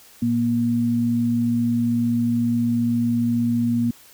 sine tone pair together, 114.8 / 237 Hz, A#2 / A#3, -26 / +29 cents, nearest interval octave + minor second, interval 1255 cents, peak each -26 / -18 dBFS, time 0.22-3.91 s, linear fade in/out 5 ms, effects white hiss -49 dBFS RMS until 4.13 s

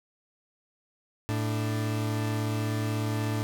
40% pulse tone pair together, 110.01 / 293.7 Hz, A2 / D4, 0 / 0 cents, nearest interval octave + perfect fourth, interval 1700 cents, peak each -27 / -33 dBFS, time 1.29-3.43 s, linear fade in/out 0 ms, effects none

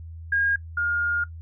sine tone pair in turn, 1626 / 1418.5 Hz, G#6 / F6, -37 / +27 cents, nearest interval major second, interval 236 cents, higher first, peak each -19 / -21 dBFS, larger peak first, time 0.32-0.56 / 0.77-1.24 s, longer second, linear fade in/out 5 ms, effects noise-tail reverb RT60 0.1 s tail -19 dB re dry + added 82 Hz sine -36 dBFS peak until 1.41 s

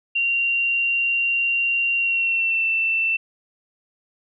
sine tone with pitch glide, 2763 to 2675 Hz, F7 to E7, -19 to +25 cents, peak -18 dBFS, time 0.15-3.17 s, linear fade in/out 10 ms, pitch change -56 cents, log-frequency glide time 1.96-2.66 s, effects none

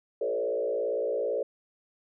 sine tone with frequency modulation, 500 Hz, B4, 21 cents sharp, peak -26 dBFS, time 0.21-1.43 s, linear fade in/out 5 ms, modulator 57.8 Hz, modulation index 1.6, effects none

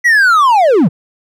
triangle linear sweep, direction down, 1975.5 to 124.5 Hz, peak -4 dBFS, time 0.04-0.89 s, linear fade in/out 20 ms, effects none

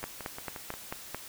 two click trains, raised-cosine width 0.5 ms, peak -24 / -19 dBFS, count 5 / 6, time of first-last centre 0.03-0.739 / 0.04-1.146 s, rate 5.64 / 4.52 Hz, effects white hiss -46 dBFS RMS until 1.28 s

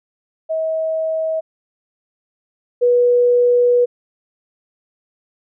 sine tone pair in turn, 640 / 487.3 Hz, D#5 / B4, +49 / -23 cents, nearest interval perfect fourth, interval 472 cents, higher first, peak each -17 / -10 dBFS, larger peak second, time 0.49-1.41 / 2.81-3.86 s, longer second, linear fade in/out 20 ms, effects none

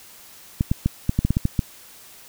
clicks, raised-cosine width 5 ms, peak -6 dBFS, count 10, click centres 0.609 / 0.715 / 0.86 / 1.094 / 1.19 / 1.25 / 1.306 / 1.369 / 1.454 / 1.592 s, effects white hiss -46 dBFS RMS until 2.28 s

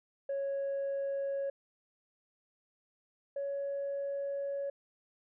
sine tone pair in turn, 553 / 559.1 Hz, C#5 / C#5, -4 / +15 cents, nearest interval unison, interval 19 cents, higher second, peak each -30 / -32 dBFS, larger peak first, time 0.29-1.5 / 3.36-4.7 s, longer second, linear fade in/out 5 ms, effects tanh soft clip ceiling -30 dBFS

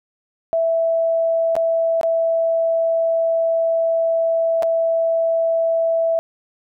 sine tone with dropouts, 659.3 Hz, E5, in tune, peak -15 dBFS, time 0.53-6.19 s, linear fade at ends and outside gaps 0 ms, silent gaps 1.554-1.565 / 2.012-2.032 / 4.624-4.631 s, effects none

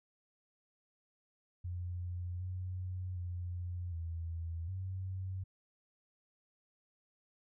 sine tone with pitch steps, 88.7 / 91.7 / 88.6 / 83.2 / 94 Hz, F2 / F#2 / F2 / E2 / F#2, +27 / -15 / +25 / +17 / +28 cents, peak -37 dBFS, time 1.64-5.44 s, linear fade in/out 10 ms, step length 760 ms, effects none

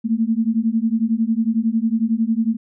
sine beating tone pair, 220 / 231 Hz, A3 / A#3, 0 / -16 cents, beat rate 11 Hz, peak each -19 dBFS, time 0.04-2.57 s, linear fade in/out 20 ms, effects none

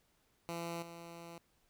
10% pulse tone with level steps, 169.1 Hz, E3, 44 cents sharp, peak -31 / -40 dBFS, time 0.49-1.38 s, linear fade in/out 0 ms, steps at 0.82 s, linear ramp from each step 5 ms, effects pink hiss -74 dBFS RMS until 1.69 s

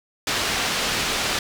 white low-pass noise, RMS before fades -24 dBFS, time 0.27-1.39 s, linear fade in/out 2 ms, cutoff 4500 Hz, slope 12 dB/octave, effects none

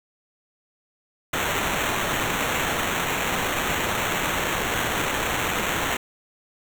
blue noise with sample-and-hold, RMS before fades -25 dBFS, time 1.33-5.97 s, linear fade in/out 5 ms, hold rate 4900 Hz, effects none

